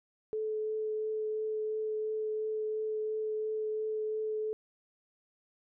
sine tone with vibrato, 432.6 Hz, A4, 29 cents flat, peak -31 dBFS, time 0.33-4.53 s, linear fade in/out 0 ms, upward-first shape triangle, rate 2.9 Hz, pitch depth 10 cents each way, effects none

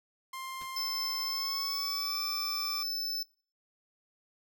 sawtooth tone with pitch glide, 1054 to 1176.3 Hz, C6 to D6, +12 to +2 cents, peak -35 dBFS, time 0.33-2.83 s, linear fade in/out 5 ms, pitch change +190 cents, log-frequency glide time 1.22-2.21 s
pink noise with exponential decay, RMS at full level -44 dBFS, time 0.61-0.7 s, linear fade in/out 2 ms, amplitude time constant 19 ms
square tone, 5274 Hz, E8, in tune, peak -33 dBFS, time 0.76-3.23 s, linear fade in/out 5 ms
effects noise-tail reverb RT60 0.4 s tail -20 dB re dry

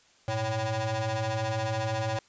25% pulse ring-modulated tone, 220 Hz, A3, in tune, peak -21 dBFS, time 0.28-2.19 s, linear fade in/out 2 ms, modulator 337 Hz, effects white hiss -61 dBFS RMS until 2.28 s + resampled to 16000 Hz

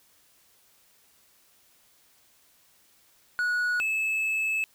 triangle tone pair in turn, 1462 / 2605 Hz, F#6 / E7, -21 / -21 cents, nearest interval minor seventh, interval 1000 cents, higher second, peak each -22 / -23 dBFS, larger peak first, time 3.39-3.8 / 3.8-4.64 s, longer second, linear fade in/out 0 ms, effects white hiss -62 dBFS RMS until 4.74 s

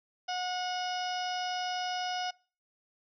harmonic tone, 728 Hz, F#5, 28 cents flat, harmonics 1 / 2 / 3 / 4 / 5 / 6 / 7 / 8, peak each -33 / -41 / -46 / -41 / -48 / -52 / -41 / -49 dBFS, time 0.28-2.31 s, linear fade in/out 10 ms, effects noise-tail reverb RT60 0.4 s tail -24 dB re dry

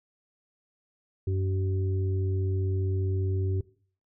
harmonic tone, 94.9 Hz, F#2, 44 cents sharp, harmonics 1 / 3 / 4, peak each -25 / -41 / -34 dBFS, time 1.27-3.61 s, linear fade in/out 5 ms, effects noise-tail reverb RT60 0.5 s tail -20 dB re dry

